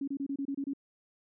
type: tone bursts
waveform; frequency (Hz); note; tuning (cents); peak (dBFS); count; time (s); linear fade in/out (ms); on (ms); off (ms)
sine; 277.2; C#4; 0; -31; 8; 0.01-0.735; 5; 67; 27
effects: none